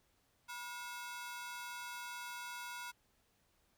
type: ring-modulated tone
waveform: sawtooth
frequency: 1201 Hz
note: D6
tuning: 38 cents sharp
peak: -37 dBFS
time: 0.48-2.92 s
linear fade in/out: 20 ms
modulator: 231 Hz
effects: pink hiss -75 dBFS RMS until 3.77 s